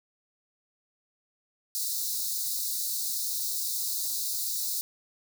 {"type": "high-pass noise", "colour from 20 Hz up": "white", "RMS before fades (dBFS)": -31, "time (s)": [1.75, 4.81], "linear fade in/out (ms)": 0, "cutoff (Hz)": 3800, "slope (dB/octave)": 96, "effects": []}